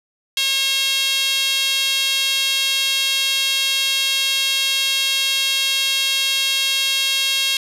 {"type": "tone with high-pass filter", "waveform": "sawtooth", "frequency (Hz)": 542, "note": "C#5", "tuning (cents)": -39, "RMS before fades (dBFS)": -19, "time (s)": [0.37, 7.57], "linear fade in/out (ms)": 2, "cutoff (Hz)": 3200, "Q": 3.4, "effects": ["resampled to 32000 Hz", "7-bit"]}